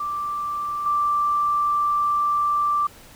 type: tone with level steps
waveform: sine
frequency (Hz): 1174.7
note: D6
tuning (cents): 0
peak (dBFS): -24 / -18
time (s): 0-2.87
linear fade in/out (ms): 5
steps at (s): 0.86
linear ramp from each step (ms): 2
effects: pink hiss -47 dBFS RMS until 3.15 s